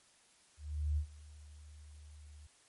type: tone with ADSR envelope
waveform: sine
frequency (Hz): 74.8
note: D2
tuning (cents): +32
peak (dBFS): -29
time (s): 0.57-2.47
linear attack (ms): 400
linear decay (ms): 90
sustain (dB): -22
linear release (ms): 7
effects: white hiss -66 dBFS RMS until 2.68 s + MP3 48 kbps